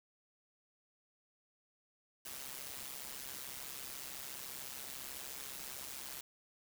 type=noise with amplitude modulation; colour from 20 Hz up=white; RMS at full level=-43 dBFS; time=2.25-6.21 s; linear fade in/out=5 ms; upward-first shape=sine; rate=134 Hz; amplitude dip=75%; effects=none